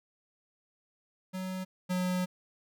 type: tone pair in turn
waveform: square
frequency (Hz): 186.3 / 182.15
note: F#3 / F#3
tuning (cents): +12 / -27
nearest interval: unison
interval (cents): 39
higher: first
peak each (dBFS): -35 / -29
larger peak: second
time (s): 1.33-1.65 / 1.89-2.26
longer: second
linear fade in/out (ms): 20
effects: none